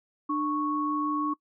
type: tone pair together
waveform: sine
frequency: 299 / 1106.9 Hz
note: D4 / C#6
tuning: +31 / -3 cents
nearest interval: octave + major seventh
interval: 2266 cents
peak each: -28 dBFS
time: 0.29-1.34 s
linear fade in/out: 10 ms
effects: noise-tail reverb RT60 0.1 s tail -22 dB re dry